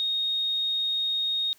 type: tone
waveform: sine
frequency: 3723 Hz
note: A#7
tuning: 3 cents flat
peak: -24 dBFS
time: 0-1.53 s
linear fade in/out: 0 ms
effects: white hiss -59 dBFS RMS until 1.58 s